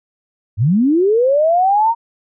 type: linear sweep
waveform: sine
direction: up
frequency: 90.4 to 941 Hz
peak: -10 dBFS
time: 0.57-1.95 s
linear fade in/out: 50 ms
effects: none